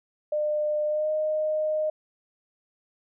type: tone with pitch glide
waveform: sine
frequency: 602 to 617.1 Hz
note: D5 to D#5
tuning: +43 to -14 cents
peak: -23 dBFS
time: 0.32-1.9 s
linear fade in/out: 5 ms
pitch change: +43 cents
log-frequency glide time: 0.87-1.1 s
effects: none